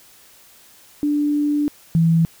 sine tone pair in turn, 293.7 / 164.83 Hz, D4 / E3, 0 / 0 cents, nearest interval minor seventh, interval 1000 cents, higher first, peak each -16 / -12 dBFS, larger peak second, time 1.03-1.68 / 1.95-2.25 s, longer first, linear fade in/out 0 ms, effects white hiss -49 dBFS RMS until 2.4 s

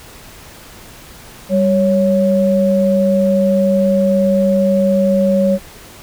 sine tone pair together, 196 / 554.4 Hz, G3 / C#5, 0 / 0 cents, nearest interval octave + tritone, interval 1800 cents, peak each -13 dBFS, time 1.49-5.59 s, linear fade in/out 50 ms, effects pink hiss -38 dBFS RMS until 6.02 s

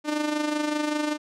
sawtooth tone with amplitude modulation, 300.1 Hz, D4, 38 cents sharp, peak -18 dBFS, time 0.04-1.18 s, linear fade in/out 50 ms, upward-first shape sine, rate 25.2 Hz, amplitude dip 55%, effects low-pass 8000 Hz 12 dB/octave

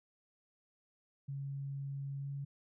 sine tone with pitch glide, 138.7 to 139.91 Hz, C#3 to C#3, +1 to +16 cents, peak -38 dBFS, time 1.28-2.45 s, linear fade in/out 10 ms, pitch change +15 cents, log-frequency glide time 2.19-2.29 s, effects none

